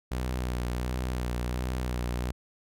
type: tone with vibrato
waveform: sawtooth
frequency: 61.74 Hz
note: B1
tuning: in tune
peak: -25 dBFS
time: 0.11-2.32 s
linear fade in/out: 10 ms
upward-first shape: sine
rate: 1.4 Hz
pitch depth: 35 cents each way
effects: none